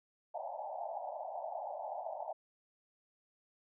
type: band-pass noise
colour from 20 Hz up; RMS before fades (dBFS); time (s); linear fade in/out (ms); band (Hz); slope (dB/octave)
pink; -42; 0.34-2.33; 10; 590 to 890; 96
effects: none